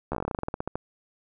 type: slowing click train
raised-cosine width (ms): 1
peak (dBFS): -15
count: 18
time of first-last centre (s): 0.12-0.755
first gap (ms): 13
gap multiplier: 1.12
effects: none